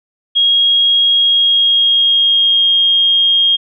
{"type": "tone with pitch glide", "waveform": "sine", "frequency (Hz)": [3278, 3240], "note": ["G#7", "G#7"], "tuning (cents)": [-23, -43], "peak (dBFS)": -8, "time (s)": [0.35, 3.57], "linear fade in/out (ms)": 20, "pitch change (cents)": -20, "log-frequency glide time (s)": [1.13, 2.66], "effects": []}